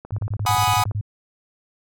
click train, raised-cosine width 1 ms, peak -23 dBFS, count 16, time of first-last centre 0.05-0.912 s, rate 17.4 Hz
sine tone bursts, 103.8 Hz, G#2, in tune, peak -21 dBFS, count 10, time 0.12-1.012 s, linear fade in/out 5 ms, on 64 ms, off 28 ms
45% pulse chord, G# minor seventh, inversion third, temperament equal, 740 / 830.6 / 987.8 / 1244.5 Hz, F#5 / G#5 / B5 / D#6, 0 / 0 / 0 / 0 cents, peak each -23 dBFS, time 0.46-0.84 s, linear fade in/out 5 ms
effects none

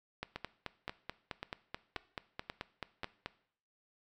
two click trains, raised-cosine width 0.3 ms, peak -23 / -22 dBFS, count 6 / 15, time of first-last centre 0.36-3.034 / 0.23-3.26 s, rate 1.87 / 4.62 Hz, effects noise-tail reverb RT60 0.6 s tail -18 dB re dry

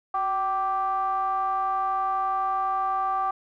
triangle ring-modulated tone, 201.4 Hz, G3, 47 cents sharp, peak -18 dBFS, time 0.14-3.31 s, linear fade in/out 5 ms, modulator 971 Hz, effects none

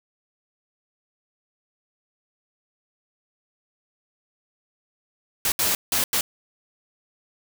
white noise bursts at uneven times, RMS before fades -22 dBFS, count 4, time 5.45-5.52 / 5.59-5.75 / 5.92-6.04 / 6.13-6.21 s, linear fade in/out 2 ms, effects none

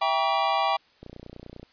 square chord, E diminished seventh, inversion none, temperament just, 659.3 / 791.1 / 949.3 / 1139.2 Hz, E5 / G5 / Bb5 / Db6, 0 / +16 / +31 / +47 cents, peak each -30 / -26 / -30 / -28 dBFS, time 0.01-0.77 s, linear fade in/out 10 ms
click train, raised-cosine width 2 ms, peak -28 dBFS, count 19, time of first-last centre 1.03-1.63 s, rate 30 Hz
effects white hiss -60 dBFS RMS until 1.72 s + resampled to 11025 Hz

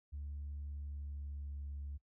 sine tone with pitch glide, 72.2 to 71.08 Hz, D2 to C#2, -29 to +44 cents, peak -40 dBFS, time 0.12-1.98 s, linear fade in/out 20 ms, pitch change -27 cents, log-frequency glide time 0.69-1.66 s, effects noise-tail reverb RT60 0.1 s tail -21 dB re dry + tanh soft clip ceiling -38 dBFS

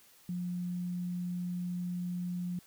sine tone, 177.8 Hz, F3, 31 cents sharp, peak -33 dBFS, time 0.29-2.59 s, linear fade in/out 2 ms, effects white hiss -61 dBFS RMS until 2.66 s

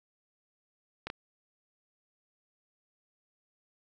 clicks, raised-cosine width 0.3 ms, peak -20 dBFS, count 2, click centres 1.07 / 1.101 s, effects none

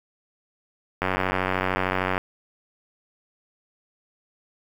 click train, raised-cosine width 0.5 ms, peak -8 dBFS, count 109, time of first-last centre 1.02-2.179 s, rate 93.2 Hz, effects 7-bit

